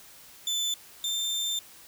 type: tone pair in turn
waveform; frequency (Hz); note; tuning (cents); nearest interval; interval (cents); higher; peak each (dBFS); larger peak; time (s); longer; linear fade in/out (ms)
30% pulse; 3520 / 3582; A7 / A7; 0 / +30; unison; 30; second; -24 / -25; first; 0.47-0.74 / 1.04-1.59; second; 2
effects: white hiss -51 dBFS RMS until 1.87 s